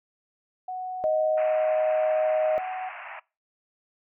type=tone with pitch glide; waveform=sine; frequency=740 to 745.1 Hz; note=F#5 to F#5; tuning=0 to +12 cents; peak=-30 dBFS; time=0.68-2.89 s; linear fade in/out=5 ms; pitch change=+12 cents; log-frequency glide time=1.11-2.74 s
type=tone; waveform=sine; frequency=624 Hz; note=D#5; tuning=5 cents sharp; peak=-21 dBFS; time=1.04-2.58 s; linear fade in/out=0 ms
type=band-pass noise; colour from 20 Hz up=pink; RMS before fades=-40 dBFS; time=1.37-3.2 s; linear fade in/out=10 ms; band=630 to 2700 Hz; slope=96 dB/octave
effects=noise-tail reverb RT60 0.3 s tail -24 dB re dry